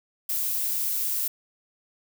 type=noise; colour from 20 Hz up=violet; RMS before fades=-27 dBFS; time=0.29-1.28 s; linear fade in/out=5 ms; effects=none